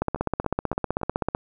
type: two click trains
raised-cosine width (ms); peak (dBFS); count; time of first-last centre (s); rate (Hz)
1; -22 / -9; 4 / 22; 0.16-1.015 / 0.02-1.349; 3.51 / 15.8
effects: none